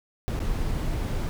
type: noise with dropouts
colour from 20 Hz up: brown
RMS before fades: -27 dBFS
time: 0.28-1.29 s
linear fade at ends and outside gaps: 0 ms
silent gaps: 0.392-0.402 s
effects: none